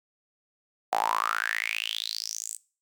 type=tone with high-pass filter sweep; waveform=sawtooth; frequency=55 Hz; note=A1; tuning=in tune; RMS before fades=-30 dBFS; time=0.92-2.57 s; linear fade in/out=10 ms; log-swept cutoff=740 to 8300 Hz; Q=8.9; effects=noise-tail reverb RT60 0.4 s tail -22 dB re dry